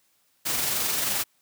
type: noise with amplitude modulation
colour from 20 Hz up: white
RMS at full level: -25 dBFS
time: 0.45-1.24 s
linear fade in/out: 20 ms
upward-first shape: sine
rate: 22.8 Hz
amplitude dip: 30%
effects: white hiss -67 dBFS RMS until 1.41 s + high-pass 60 Hz 12 dB/octave

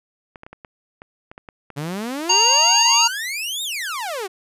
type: clicks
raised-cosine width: 0.5 ms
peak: -23 dBFS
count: 10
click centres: 0.358 / 0.434 / 0.465 / 0.53 / 0.648 / 1.019 / 1.315 / 1.379 / 1.488 / 1.703 s
type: exponential two-way sweep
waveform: sawtooth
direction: up then down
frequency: 137.5 to 3799 to 355 Hz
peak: -21 dBFS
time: 1.76-4.28 s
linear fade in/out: 20 ms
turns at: 3.63 s
type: harmonic tone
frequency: 932.3 Hz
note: A#5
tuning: in tune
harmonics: 1 / 3 / 5 / 7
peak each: -18 / -18 / -18 / -18 dBFS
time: 2.29-3.08 s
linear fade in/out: 10 ms
effects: resampled to 32000 Hz

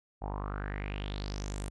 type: tone with low-pass filter sweep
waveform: sawtooth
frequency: 49.97 Hz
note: G1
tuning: 34 cents sharp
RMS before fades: -37 dBFS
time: 0.21-1.7 s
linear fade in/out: 20 ms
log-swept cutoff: 780 to 9800 Hz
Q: 5.1
effects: none

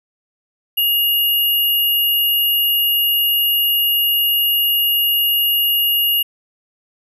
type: tone pair together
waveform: sine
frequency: 2854 / 11441 Hz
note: F7 / F9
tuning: +37 / +41 cents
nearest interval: 2 octaves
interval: 2404 cents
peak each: -16 dBFS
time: 0.77-6.23 s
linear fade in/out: 10 ms
effects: none

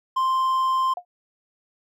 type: tone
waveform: triangle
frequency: 1046.5 Hz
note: C6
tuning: in tune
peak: -17 dBFS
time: 0.16-0.94 s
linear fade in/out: 10 ms
type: tone with exponential decay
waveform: sine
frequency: 713 Hz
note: F5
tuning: 36 cents sharp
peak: -25 dBFS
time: 0.97-1.05 s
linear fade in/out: 2 ms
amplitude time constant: 16 ms
effects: none

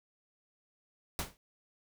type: noise with exponential decay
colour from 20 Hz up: pink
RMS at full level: -31 dBFS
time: 1.19-1.37 s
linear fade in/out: 1 ms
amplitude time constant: 37 ms
effects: none

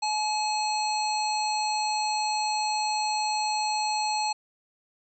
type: harmonic tone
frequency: 853 Hz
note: G#5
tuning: 46 cents sharp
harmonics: 1 / 3 / 5 / 7 / 9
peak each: -26 / -35 / -32 / -41 / -37 dBFS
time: 0.02-4.33 s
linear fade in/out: 10 ms
effects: none

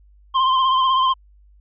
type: tone with vibrato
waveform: square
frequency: 1046.5 Hz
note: C6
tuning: in tune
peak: -15 dBFS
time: 0.34-1.14 s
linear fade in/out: 20 ms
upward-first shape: triangle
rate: 16 Hz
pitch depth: 46 cents each way
effects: added 50 Hz sine -48 dBFS peak until 1.6 s + resampled to 8000 Hz

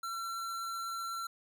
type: tone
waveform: square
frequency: 1354 Hz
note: E6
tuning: 46 cents sharp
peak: -37 dBFS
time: 0.03-1.27 s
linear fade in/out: 5 ms
effects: none

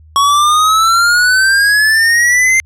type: exponential sweep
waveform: square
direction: up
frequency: 1108.7 to 2100 Hz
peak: -8 dBFS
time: 0.16-2.6 s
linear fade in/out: 0 ms
effects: added 78 Hz sine -38 dBFS peak until 2.65 s + low-pass 11000 Hz 12 dB/octave

